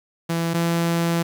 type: tone pair in turn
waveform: sawtooth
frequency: 167 / 168.75 Hz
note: E3 / E3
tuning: +23 / +41 cents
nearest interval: unison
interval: 18 cents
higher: second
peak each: -17 / -15 dBFS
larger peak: second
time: 0.29-0.54 / 0.54-1.23 s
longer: second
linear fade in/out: 10 ms
effects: 8-bit